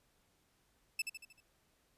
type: tone with echo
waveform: sawtooth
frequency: 2632 Hz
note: E7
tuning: 3 cents flat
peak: -29 dBFS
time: 0.99-1.02 s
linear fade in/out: 5 ms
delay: 77 ms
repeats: 5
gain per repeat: -6 dB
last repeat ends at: 1.405 s
effects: pink hiss -74 dBFS RMS until 1.97 s + resampled to 32000 Hz

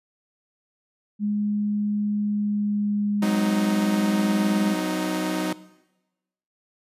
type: tone with pitch glide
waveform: sine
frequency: 207.7 to 204 Hz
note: G#3 to G#3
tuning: 0 to -31 cents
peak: -21 dBFS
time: 1.19-4.76 s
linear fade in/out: 50 ms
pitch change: -31 cents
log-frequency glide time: 2.21-4.13 s
type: chord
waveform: sawtooth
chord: C diminished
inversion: second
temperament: equal with one note detuned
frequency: 185 / 255.7 / 311.1 Hz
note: Gb3 / C4 / Eb4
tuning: 0 / -40 / 0 cents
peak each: -24 / -29 / -23 dBFS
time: 3.22-5.53 s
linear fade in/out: 5 ms
effects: noise-tail reverb RT60 1.0 s tail -18 dB re dry + resampled to 32000 Hz

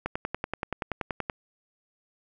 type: click train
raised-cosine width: 0.5 ms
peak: -14 dBFS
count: 14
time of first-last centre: 0.06-1.298 s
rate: 10.5 Hz
effects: none

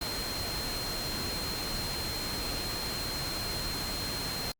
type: tone in noise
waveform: sine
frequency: 4186 Hz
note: C8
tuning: in tune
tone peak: -36 dBFS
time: 0.01-4.52 s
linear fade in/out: 5 ms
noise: pink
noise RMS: -36 dBFS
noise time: 0.01-4.52 s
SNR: -3 dB
effects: Opus 48 kbps

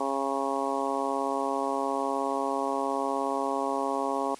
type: harmonic tone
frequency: 137 Hz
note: C#3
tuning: 20 cents flat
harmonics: 2 / 3 / 4 / 5 / 6 / 7 / 8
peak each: -34 / -34 / -34 / -34 / -34 / -34 / -34 dBFS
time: 0-4.35 s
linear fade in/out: 5 ms
effects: white hiss -50 dBFS RMS until 4.39 s + resampled to 24000 Hz

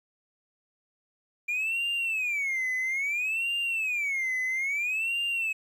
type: tone with vibrato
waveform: triangle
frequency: 2378 Hz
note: D7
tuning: 21 cents sharp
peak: -24 dBFS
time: 1.48-5.53 s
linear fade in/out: 10 ms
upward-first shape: sine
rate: 0.6 Hz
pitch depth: 280 cents each way
effects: tanh soft clip ceiling -21 dBFS + 10-bit

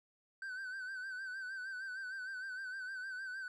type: tone with vibrato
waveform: triangle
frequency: 1534 Hz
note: G6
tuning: 38 cents flat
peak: -39 dBFS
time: 0.42-3.48 s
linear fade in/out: 2 ms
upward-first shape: sine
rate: 6.5 Hz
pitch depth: 60 cents each way
effects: resampled to 24000 Hz

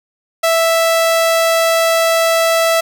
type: tone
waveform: sawtooth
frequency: 659.3 Hz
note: E5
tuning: in tune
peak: -7 dBFS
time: 0.43-2.81 s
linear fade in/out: 10 ms
effects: 8-bit

